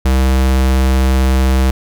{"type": "tone", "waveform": "square", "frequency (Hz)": 65.41, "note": "C2", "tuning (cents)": 0, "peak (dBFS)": -10, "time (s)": [0.05, 1.71], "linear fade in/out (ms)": 5, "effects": []}